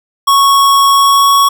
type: tone with pitch glide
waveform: square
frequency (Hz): 1107 to 1114.1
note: C#6 to C#6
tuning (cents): -3 to +8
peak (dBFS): -6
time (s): 0.27-1.49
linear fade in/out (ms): 10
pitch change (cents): +11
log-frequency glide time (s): 0.92-1.29
effects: none